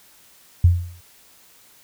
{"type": "tone with exponential decay", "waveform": "sine", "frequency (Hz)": 87.31, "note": "F2", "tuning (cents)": 0, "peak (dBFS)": -7, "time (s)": [0.64, 1.01], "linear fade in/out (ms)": 5, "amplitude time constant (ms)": 79, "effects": ["white hiss -52 dBFS RMS until 1.83 s"]}